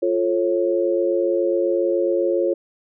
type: chord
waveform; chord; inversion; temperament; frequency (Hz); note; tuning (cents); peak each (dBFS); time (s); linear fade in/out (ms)
sine; F augmented; none; just; 349.2 / 436.5 / 545.7; F4 / A4 / C#5; 0 / -14 / -27; -20 / -24 / -21; 0.02-2.54; 10
effects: none